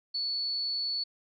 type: tone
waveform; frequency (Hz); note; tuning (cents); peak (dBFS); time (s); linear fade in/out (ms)
sine; 4435; C#8; 0; -29; 0.14-1.04; 10
effects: none